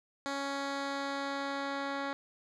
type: tone with low-pass filter sweep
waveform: 10% pulse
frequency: 277.9 Hz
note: C#4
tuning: 4 cents sharp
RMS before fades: -36 dBFS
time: 0.26-2.13 s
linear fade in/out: 0 ms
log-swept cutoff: 6200 to 3200 Hz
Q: 0.97
effects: none